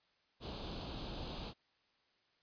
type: noise with comb filter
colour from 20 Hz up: pink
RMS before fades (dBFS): -44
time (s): 0.4-1.54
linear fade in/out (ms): 50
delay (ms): 0.26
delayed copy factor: +0.75
effects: white hiss -75 dBFS RMS until 2.42 s + resampled to 11025 Hz